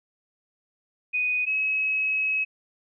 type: tone pair in turn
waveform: sine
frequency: 2489 / 2562 Hz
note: D#7 / E7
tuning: 0 / -50 cents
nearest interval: minor second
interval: 50 cents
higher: second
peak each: -22 dBFS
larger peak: neither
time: 1.13-1.46 / 1.46-2.45 s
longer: second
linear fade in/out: 20 ms
effects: none